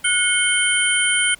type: tone cluster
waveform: sine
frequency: 1456 / 2180 / 3101 / 9290 Hz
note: F#6 / C#7 / G7 / D9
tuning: -28 / -29 / -19 / -20 cents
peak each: -21 dBFS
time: 0.04-1.35 s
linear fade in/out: 10 ms
effects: pink hiss -49 dBFS RMS until 1.39 s